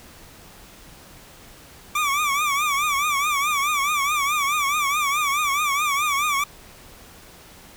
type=tone with vibrato; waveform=25% pulse; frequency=1162 Hz; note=D6; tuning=19 cents flat; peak=-16 dBFS; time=1.95-6.44 s; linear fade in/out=5 ms; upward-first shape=triangle; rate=4.7 Hz; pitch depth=120 cents each way; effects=pink hiss -46 dBFS RMS until 7.76 s